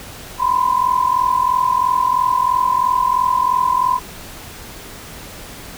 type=tone pair together; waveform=sine; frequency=987.8 / 1030.8 Hz; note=B5 / C6; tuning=0 / -26 cents; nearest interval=minor second; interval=74 cents; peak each=-16 dBFS; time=0.38-4 s; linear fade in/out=50 ms; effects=pink hiss -35 dBFS RMS until 5.77 s